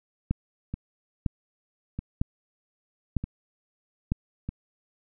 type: two click trains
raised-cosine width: 5 ms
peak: -19 / -12 dBFS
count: 4 / 5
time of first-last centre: 0.74-4.49 / 0.31-4.12 s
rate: 0.8 / 1.05 Hz
effects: none